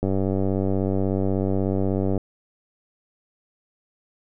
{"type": "click train", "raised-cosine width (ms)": 2, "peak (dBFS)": -11, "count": 208, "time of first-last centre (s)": [0.03, 2.177], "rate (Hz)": 96.4, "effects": []}